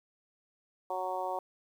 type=harmonic tone; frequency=185 Hz; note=F#3; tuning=in tune; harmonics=2 / 3 / 4 / 5 / 6; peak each=-42 / -38 / -36 / -37 / -43 dBFS; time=0.9-1.39 s; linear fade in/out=2 ms; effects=10-bit